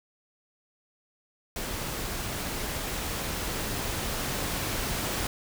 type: noise with level ramp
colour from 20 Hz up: pink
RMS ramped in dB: -34 to -30 dBFS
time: 1.56-5.27 s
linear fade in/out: 2 ms
effects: none